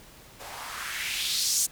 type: noise with band-pass filter sweep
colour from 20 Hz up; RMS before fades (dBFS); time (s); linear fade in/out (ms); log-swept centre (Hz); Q
blue; -30; 0.39-1.67; 20; 600 to 7500; 2.3
effects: pink hiss -51 dBFS RMS until 1.71 s